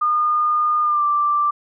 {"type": "tone with pitch glide", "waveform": "sine", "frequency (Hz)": [1218, 1175.8], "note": ["D#6", "D6"], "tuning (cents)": [-37, 2], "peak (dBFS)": -15, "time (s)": [0.01, 1.51], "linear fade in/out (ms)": 10, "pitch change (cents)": -61, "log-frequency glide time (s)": [0.82, 1.04], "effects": []}